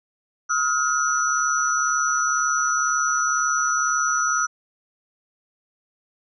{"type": "tone cluster", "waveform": "sine", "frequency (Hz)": [1274, 1416, 5920], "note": ["D#6", "F6", "F#8"], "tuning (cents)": [41, 23, 0], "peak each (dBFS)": [-23, -23, -24], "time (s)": [0.49, 4.47], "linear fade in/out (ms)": 20, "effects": []}